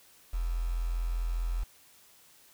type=tone with quantisation; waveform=sine; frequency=42.46 Hz; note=F1; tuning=48 cents flat; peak=-28 dBFS; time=0.33-1.64 s; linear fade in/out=10 ms; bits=8; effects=white hiss -59 dBFS RMS until 2.53 s